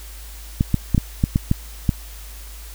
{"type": "clicks", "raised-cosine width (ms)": 5, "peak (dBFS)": -3, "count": 8, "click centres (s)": [0.609, 0.743, 0.947, 0.979, 1.239, 1.359, 1.514, 1.892], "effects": ["added 52 Hz sine -35 dBFS peak until 2.74 s", "white hiss -42 dBFS RMS until 2.74 s"]}